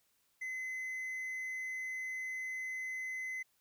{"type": "tone", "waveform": "triangle", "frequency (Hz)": 2040, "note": "C7", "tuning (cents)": -44, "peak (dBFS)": -36, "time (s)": [0.41, 3.43], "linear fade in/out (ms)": 10, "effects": ["white hiss -75 dBFS RMS until 3.6 s"]}